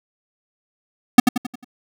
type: tone with echo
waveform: square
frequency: 247.4 Hz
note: B3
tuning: 3 cents sharp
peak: -3 dBFS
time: 1.18-1.2 s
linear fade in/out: 5 ms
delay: 89 ms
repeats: 5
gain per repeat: -7 dB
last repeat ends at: 1.645 s
effects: none